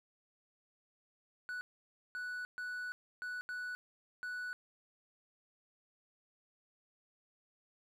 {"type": "tone bursts at uneven times", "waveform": "triangle", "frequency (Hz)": 1480, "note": "F#6", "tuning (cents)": 0, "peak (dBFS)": -37, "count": 6, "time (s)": [[1.49, 1.61], [2.15, 2.45], [2.58, 2.92], [3.22, 3.41], [3.49, 3.75], [4.23, 4.53]], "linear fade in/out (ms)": 0, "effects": []}